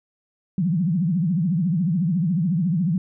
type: tone with vibrato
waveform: sine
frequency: 172.8 Hz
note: F3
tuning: 18 cents flat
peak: -18 dBFS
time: 0.58-2.98 s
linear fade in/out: 2 ms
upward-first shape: triangle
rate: 14 Hz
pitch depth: 270 cents each way
effects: none